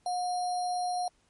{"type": "tone with sample-and-hold", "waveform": "sine", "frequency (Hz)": 721, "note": "F#5", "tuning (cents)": -45, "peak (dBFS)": -28, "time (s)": [0.06, 1.08], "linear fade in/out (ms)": 2, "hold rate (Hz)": 4900, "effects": ["pink hiss -69 dBFS RMS until 1.29 s", "MP3 48 kbps"]}